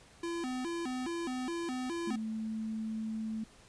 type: tone with vibrato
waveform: square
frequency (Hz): 293.7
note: D4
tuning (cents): 0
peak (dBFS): -35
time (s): 0.23-2.16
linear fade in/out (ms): 5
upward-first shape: square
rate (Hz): 2.4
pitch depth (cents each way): 250
type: tone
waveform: sine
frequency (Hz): 220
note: A3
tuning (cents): 0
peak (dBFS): -34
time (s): 2.07-3.44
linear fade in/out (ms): 5
effects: pink hiss -59 dBFS RMS until 3.68 s + resampled to 22050 Hz